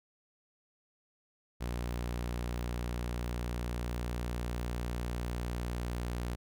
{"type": "tone", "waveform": "sawtooth", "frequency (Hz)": 59.9, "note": "A#1", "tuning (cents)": 48, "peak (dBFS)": -30, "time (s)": [1.6, 6.36], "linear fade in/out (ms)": 20, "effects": []}